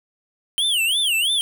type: tone with vibrato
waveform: square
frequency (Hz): 3069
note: G7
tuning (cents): -37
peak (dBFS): -18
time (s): 0.58-1.41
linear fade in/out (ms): 0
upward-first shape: sine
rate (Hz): 3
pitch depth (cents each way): 260
effects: none